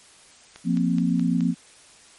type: click train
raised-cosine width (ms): 0.2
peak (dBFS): -23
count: 5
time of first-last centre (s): 0.56-1.407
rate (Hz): 4.72
type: chord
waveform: sine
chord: F suspended fourth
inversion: none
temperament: equal with one note detuned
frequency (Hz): 174.61 / 232.4 / 261.6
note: F3 / Bb3 / C4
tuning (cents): 0 / -5 / 0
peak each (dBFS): -22 / -24 / -24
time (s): 0.64-1.55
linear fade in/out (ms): 50
effects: white hiss -51 dBFS RMS until 2.18 s + MP3 48 kbps